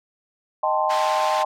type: chord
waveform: sine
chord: A half-diminished seventh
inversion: second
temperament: equal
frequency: 622.3 / 784 / 880 / 1046.5 Hz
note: Eb5 / G5 / A5 / C6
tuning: 0 / 0 / 0 / 0 cents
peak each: -24 dBFS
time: 0.63-1.45 s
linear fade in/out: 5 ms
type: band-pass noise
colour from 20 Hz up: pink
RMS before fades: -32 dBFS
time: 0.89-1.44 s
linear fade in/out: 20 ms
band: 1200 to 4800 Hz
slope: 12 dB/octave
effects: none